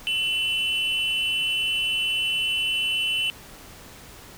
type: tone pair together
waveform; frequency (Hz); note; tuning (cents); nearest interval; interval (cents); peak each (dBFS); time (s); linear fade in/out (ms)
triangle; 2700 / 2996; E7 / F#7; +41 / +21; major second; 180; -23 / -22; 0.07-3.3; 0
effects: tanh soft clip ceiling -16 dBFS + pink hiss -45 dBFS RMS until 4.37 s